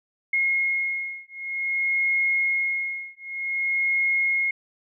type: beating tone pair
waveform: sine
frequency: 2155 / 2155.53 Hz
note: C#7 / C#7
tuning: -49 / -49 cents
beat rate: 0.53 Hz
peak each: -25 dBFS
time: 0.33-4.51 s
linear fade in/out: 5 ms
effects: none